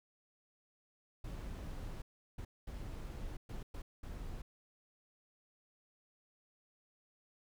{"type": "noise bursts at uneven times", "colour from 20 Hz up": "brown", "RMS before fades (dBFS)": -44, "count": 6, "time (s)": [[1.24, 2.02], [2.38, 2.45], [2.67, 3.37], [3.49, 3.63], [3.74, 3.82], [4.03, 4.42]], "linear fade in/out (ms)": 5, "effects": []}